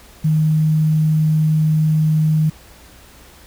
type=tone with quantisation; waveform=sine; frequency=155.56 Hz; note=D#3; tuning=in tune; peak=-12 dBFS; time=0.24-2.5 s; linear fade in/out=10 ms; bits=7; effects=added 60 Hz sine -47 dBFS peak until 3.46 s + pink hiss -45 dBFS RMS until 3.46 s